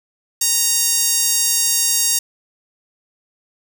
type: tone with high-pass filter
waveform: sawtooth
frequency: 932.3 Hz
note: A#5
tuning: in tune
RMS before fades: -17 dBFS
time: 0.41-2.19 s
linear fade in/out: 5 ms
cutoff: 6600 Hz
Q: 1.5
effects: none